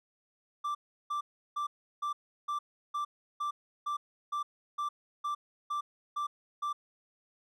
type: tone bursts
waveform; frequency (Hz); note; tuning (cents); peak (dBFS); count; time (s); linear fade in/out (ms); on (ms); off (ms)
triangle; 1174.7; D6; 0; -29; 14; 0.64-6.73; 10; 110; 350
effects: none